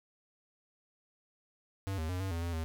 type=tone with pitch steps; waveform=square; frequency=97.2 / 79.5 / 90.9 / 95.9 / 83.8 / 85.4 / 80.7 Hz; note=G2 / D#2 / F#2 / G2 / E2 / F2 / E2; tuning=-14 / +38 / -30 / -37 / +29 / -38 / -36 cents; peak=-34 dBFS; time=1.87-2.64 s; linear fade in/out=0 ms; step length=110 ms; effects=none